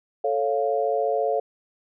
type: chord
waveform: sine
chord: A augmented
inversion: none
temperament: equal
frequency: 440 / 554.4 / 698.5 Hz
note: A4 / C#5 / E#5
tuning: 0 / 0 / 0 cents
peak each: -25 dBFS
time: 0.24-1.4 s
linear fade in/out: 5 ms
effects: none